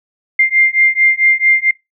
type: beating tone pair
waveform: sine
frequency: 2100 / 2104.5 Hz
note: C7 / C7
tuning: +6 / +9 cents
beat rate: 4.5 Hz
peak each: -12 dBFS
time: 0.39-1.71 s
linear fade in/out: 5 ms
effects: noise-tail reverb RT60 0.2 s tail -24 dB re dry